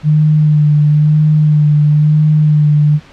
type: tone with vibrato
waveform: sine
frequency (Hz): 151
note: D3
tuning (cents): +48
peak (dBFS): -6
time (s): 0.03-3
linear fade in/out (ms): 50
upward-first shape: sine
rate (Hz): 1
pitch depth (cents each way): 26
effects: pink hiss -40 dBFS RMS until 3.12 s + low-pass 4000 Hz 12 dB/octave